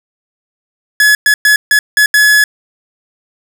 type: tone bursts at uneven times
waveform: 45% pulse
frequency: 1699 Hz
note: G#6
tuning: 39 cents sharp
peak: -5 dBFS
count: 6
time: 1-1.15 / 1.26-1.34 / 1.45-1.56 / 1.71-1.79 / 1.97-2.06 / 2.14-2.44 s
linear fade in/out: 2 ms
effects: none